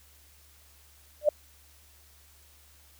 sine tone with exponential growth, 597 Hz, D5, 28 cents sharp, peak -14 dBFS, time 1.21-1.29 s, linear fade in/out 5 ms, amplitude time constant 16 ms, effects added 72 Hz sine -59 dBFS peak until 2.99 s + white hiss -59 dBFS RMS until 2.99 s

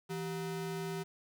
square ring-modulated tone, 277.2 Hz, C#4, in tune, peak -34 dBFS, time 0.09-1.04 s, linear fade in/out 20 ms, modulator 112 Hz, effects 10-bit

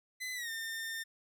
sawtooth tone with pitch glide, 2019 to 1809.1 Hz, B6 to A6, +38 to +48 cents, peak -34 dBFS, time 0.2-1.04 s, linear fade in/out 20 ms, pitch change -190 cents, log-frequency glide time 0.34-0.5 s, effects none

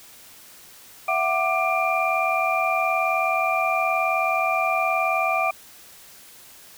sine tone cluster, 667 / 746 / 1182 / 2384 Hz, E5 / F#5 / D6 / D7, +20 / +14 / +11 / +25 cents, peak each -25 dBFS, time 1.08-5.51 s, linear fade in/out 5 ms, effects white hiss -47 dBFS RMS until 6.77 s

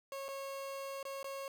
30% pulse tone with dropouts, 547 Hz, C#5, 23 cents flat, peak -38 dBFS, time 0.12-1.48 s, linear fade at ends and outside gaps 1 ms, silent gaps 0.283-0.287 / 1.029-1.052 / 1.23-1.243 s, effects none

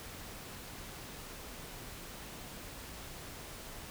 silence, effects pink hiss -47 dBFS RMS until 3.9 s

